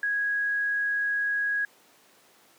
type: tone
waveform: sine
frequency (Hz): 1656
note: G#6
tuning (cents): -5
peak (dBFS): -24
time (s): 0.03-1.65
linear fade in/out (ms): 2
effects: pink hiss -58 dBFS RMS until 2.58 s + high-pass 300 Hz 12 dB/octave